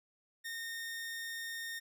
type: tone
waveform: sawtooth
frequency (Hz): 1836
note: A#6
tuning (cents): -27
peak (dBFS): -36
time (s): 0.44-1.8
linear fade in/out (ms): 20
effects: none

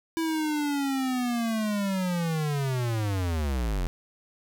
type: linear sweep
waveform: square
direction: down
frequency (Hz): 329.6 to 40.47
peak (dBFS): -26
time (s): 0.17-3.87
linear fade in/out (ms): 0
effects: none

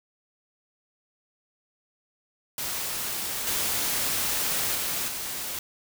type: noise with level steps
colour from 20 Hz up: white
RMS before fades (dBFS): -31 / -27 / -29 / -33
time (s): 2.58-5.59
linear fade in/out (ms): 2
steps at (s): 3.47 / 4.75 / 5.08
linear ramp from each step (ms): 2
effects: none

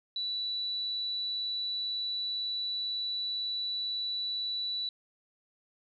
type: tone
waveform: sine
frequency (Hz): 3951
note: B7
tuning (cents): 0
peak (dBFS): -31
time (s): 0.16-4.89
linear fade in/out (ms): 2
effects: none

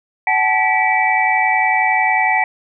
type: tone cluster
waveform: sine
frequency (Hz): 753 / 864 / 1954 / 2304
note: F#5 / A5 / B6 / D7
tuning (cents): +30 / -32 / -19 / -34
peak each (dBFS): -18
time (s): 0.27-2.44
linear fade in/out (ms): 2
effects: none

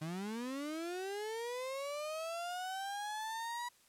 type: linear sweep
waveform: 35% pulse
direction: up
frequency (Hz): 151.2 to 975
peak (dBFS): -37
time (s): 0.01-3.69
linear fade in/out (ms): 10
effects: white hiss -67 dBFS RMS until 3.88 s + low-pass 12000 Hz 12 dB/octave

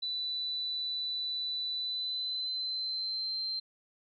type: tone with pitch glide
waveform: sine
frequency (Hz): 3979 to 4131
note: B7 to C8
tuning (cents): +12 to -23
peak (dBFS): -32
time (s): 0.02-3.6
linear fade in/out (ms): 10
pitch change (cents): +65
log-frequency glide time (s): 1.74-3.39
effects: none

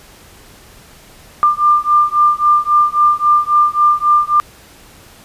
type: beating tone pair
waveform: sine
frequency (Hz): 1193 / 1196.7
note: D6 / D6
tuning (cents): +27 / +32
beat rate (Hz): 3.7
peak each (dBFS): -12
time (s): 1.43-4.4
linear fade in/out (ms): 0
effects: pink hiss -42 dBFS RMS until 5.24 s + resampled to 32000 Hz

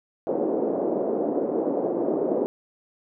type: band-pass noise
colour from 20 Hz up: pink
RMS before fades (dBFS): -25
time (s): 0.27-2.46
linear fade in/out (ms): 0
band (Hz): 290 to 580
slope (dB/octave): 24
effects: none

